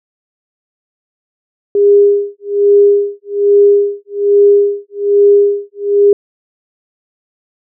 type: tone with tremolo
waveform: sine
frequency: 405.9 Hz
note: G#4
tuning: 40 cents flat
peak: -3 dBFS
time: 1.75-6.13 s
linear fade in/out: 2 ms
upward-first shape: sine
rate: 1.2 Hz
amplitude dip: 100%
effects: none